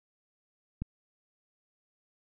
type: click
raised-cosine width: 5 ms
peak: -21 dBFS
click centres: 0.82 s
effects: none